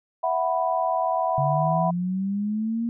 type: chord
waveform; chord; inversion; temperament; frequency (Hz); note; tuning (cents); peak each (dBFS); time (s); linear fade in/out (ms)
sine; E suspended second; none; equal; 659.3 / 740 / 987.8; E5 / F#5 / B5; 0 / 0 / 0; -25 / -25 / -26; 0.23-1.91; 10
type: linear sweep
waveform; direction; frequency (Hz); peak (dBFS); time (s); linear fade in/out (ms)
sine; up; 138.59 to 235.6; -23; 1.38-2.89; 0
effects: none